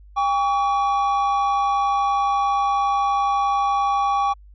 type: tone pair together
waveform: triangle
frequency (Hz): 801 / 1132.8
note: G5 / C#6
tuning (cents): +37 / +37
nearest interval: tritone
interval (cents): 600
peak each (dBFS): -18 / -19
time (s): 0.16-4.34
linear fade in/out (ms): 20
effects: added 50 Hz sine -43 dBFS peak until 4.54 s + resampled to 16000 Hz